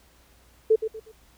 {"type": "tone with echo", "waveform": "sine", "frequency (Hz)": 440.3, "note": "A4", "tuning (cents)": 1, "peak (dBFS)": -14, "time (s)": [0.7, 0.76], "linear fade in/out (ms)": 10, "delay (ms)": 120, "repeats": 3, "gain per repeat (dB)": -10, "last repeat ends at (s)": 1.12, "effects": ["added 60 Hz sine -59 dBFS peak until 1.37 s", "pink hiss -59 dBFS RMS until 1.37 s"]}